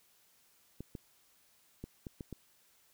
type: clicks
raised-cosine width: 3 ms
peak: -29 dBFS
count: 6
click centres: 0.806 / 0.952 / 1.84 / 2.068 / 2.208 / 2.327 s
effects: white hiss -68 dBFS RMS until 2.93 s